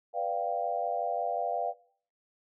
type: chord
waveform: sine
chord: G dominant seventh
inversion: first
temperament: equal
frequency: 493.9 / 587.3 / 698.5 / 784 Hz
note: B4 / D5 / F5 / G5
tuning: 0 / 0 / 0 / 0 cents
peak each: -36 / -35 / -31 / -35 dBFS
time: 0.13-1.74 s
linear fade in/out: 50 ms
effects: noise-tail reverb RT60 0.5 s tail -19 dB re dry